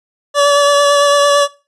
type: tone with vibrato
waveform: 25% pulse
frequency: 573 Hz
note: D5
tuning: 43 cents flat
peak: -4 dBFS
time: 0.34-1.48 s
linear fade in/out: 50 ms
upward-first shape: sine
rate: 8.9 Hz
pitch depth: 15 cents each way
effects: noise-tail reverb RT60 0.3 s tail -19 dB re dry + resampled to 22050 Hz